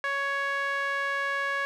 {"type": "tone with band-pass filter", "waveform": "sawtooth", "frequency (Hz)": 557, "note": "C#5", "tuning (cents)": 8, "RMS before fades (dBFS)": -29, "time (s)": [0.04, 1.65], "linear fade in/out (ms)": 0, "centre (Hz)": 1600, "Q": 2.7, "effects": []}